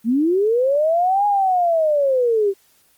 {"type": "linear two-way sweep", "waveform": "sine", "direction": "up then down", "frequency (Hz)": [214.8, 830.6, 381.8], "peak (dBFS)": -14, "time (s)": [0.04, 2.54], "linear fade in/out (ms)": 50, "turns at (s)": 1.26, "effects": ["white hiss -57 dBFS RMS until 2.97 s", "Opus 24 kbps"]}